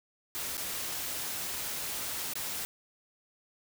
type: noise with dropouts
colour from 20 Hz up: white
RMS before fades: -36 dBFS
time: 0.35-2.65 s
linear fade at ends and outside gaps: 0 ms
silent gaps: 0.57-0.578 / 2.335-2.355 s
effects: none